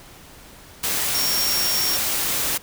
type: tone in noise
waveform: sine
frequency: 5550 Hz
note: F8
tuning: 12 cents flat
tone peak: -22 dBFS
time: 1.14-1.97 s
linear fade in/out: 10 ms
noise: white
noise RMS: -23 dBFS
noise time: 0.83-2.58 s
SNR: -2 dB
effects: pink hiss -45 dBFS RMS until 2.62 s